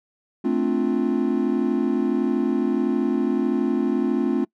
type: chord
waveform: triangle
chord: D minor seventh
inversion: second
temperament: equal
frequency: 220 / 261.6 / 293.7 / 349.2 Hz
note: A3 / C4 / D4 / F4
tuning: 0 / 0 / 0 / 0 cents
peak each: -23 / -21 / -24 / -23 dBFS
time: 0.44-4.45 s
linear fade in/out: 10 ms
effects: noise-tail reverb RT60 0.1 s tail -24 dB re dry